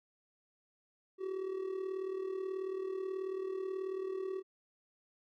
triangle tone with amplitude modulation, 380.1 Hz, F#4, 47 cents sharp, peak -31 dBFS, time 1.18-4.43 s, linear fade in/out 50 ms, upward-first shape sine, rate 38.4 Hz, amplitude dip 65%, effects none

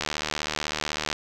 click train, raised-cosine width 0.2 ms, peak -9 dBFS, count 86, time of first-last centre 0.01-1.128 s, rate 76 Hz, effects none

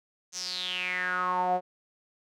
sawtooth tone with band-pass filter sweep, 181.9 Hz, F#3, 29 cents flat, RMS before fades -30 dBFS, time 0.32-1.61 s, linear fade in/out 50 ms, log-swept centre 6300 to 620 Hz, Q 7.5, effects none

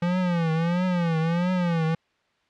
square tone with vibrato, 171.5 Hz, F3, 31 cents flat, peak -22 dBFS, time 0.02-1.95 s, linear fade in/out 5 ms, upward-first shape triangle, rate 1.5 Hz, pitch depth 140 cents each way, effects white hiss -67 dBFS RMS until 2.49 s + low-pass 3000 Hz 12 dB/octave

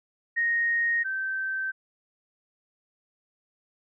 sine tone pair in turn, 1864.7 / 1550.9 Hz, A#6 / G6, 0 / -19 cents, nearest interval minor third, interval 319 cents, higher first, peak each -22 / -27 dBFS, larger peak first, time 0.36-1.04 / 1.04-1.72 s, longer neither, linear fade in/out 20 ms, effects none

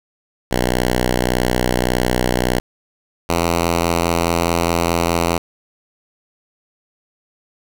5% pulse tone pair in turn, 61.74 / 84.8 Hz, B1 / E2, 0 / +50 cents, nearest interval perfect fourth, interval 550 cents, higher second, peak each -4 dBFS, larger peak neither, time 0.51-2.6 / 3.29-5.38 s, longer neither, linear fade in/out 5 ms, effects none

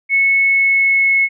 sine tone with pitch glide, 2200 to 2187 Hz, C#7 to C#7, -14 to -24 cents, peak -10 dBFS, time 0.09-1.29 s, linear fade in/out 50 ms, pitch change -10 cents, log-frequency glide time 0.41-1.17 s, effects none

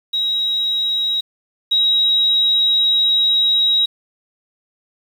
sine tone pair in turn, 3827 / 3827 Hz, A#7 / A#7, +45 / +45 cents, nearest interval unison, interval 0 cents, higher neither, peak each -16 / -12 dBFS, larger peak second, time 0.13-1.21 / 1.71-3.86 s, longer second, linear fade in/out 10 ms, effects 7-bit

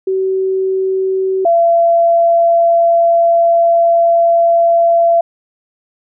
sine tone pair in turn, 380.2 / 677.4 Hz, F#4 / E5, +47 / +47 cents, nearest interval minor seventh, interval 1000 cents, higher second, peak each -12 / -7 dBFS, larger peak second, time 0.07-1.45 / 1.45-5.21 s, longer second, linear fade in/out 5 ms, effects none

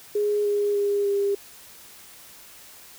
sine tone with pitch steps, 415.3 / 410.5 / 405.8 / 401.2 Hz, G#4 / G#4 / G#4 / G4, 0 / -20 / -40 / +40 cents, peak -20 dBFS, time 0.15-1.35 s, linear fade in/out 5 ms, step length 300 ms, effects white hiss -47 dBFS RMS until 2.98 s

